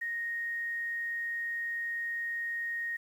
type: tone with quantisation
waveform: sine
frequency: 1864.7 Hz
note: A#6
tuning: in tune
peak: -32 dBFS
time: 0.01-2.97 s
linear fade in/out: 10 ms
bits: 10
effects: none